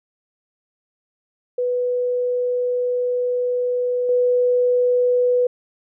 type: tone with level steps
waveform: sine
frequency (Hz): 493.9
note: B4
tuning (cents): 0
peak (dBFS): -18 / -14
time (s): 1.58-5.47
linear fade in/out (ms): 5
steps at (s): 4.09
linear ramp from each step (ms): 2
effects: none